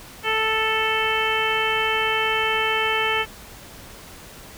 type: harmonic tone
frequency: 440 Hz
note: A4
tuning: in tune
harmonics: 1 / 2 / 3 / 4 / 5 / 6 / 7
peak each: -27 / -27 / -27 / -27 / -27 / -27 / -27 dBFS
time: 0.23-3.26 s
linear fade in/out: 50 ms
effects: pink hiss -42 dBFS RMS until 4.57 s